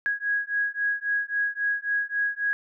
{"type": "beating tone pair", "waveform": "sine", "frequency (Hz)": [1653, 1656.7], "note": ["G#6", "G#6"], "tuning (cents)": [-9, -5], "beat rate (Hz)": 3.7, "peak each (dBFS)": -27, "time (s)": [0.06, 2.53], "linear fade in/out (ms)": 0, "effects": []}